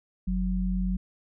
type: tone pair together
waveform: sine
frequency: 46.38 / 185 Hz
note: F#1 / F#3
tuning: +5 / 0 cents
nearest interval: 2 octaves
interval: 2395 cents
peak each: -27 dBFS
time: 0.27-0.97 s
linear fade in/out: 10 ms
effects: none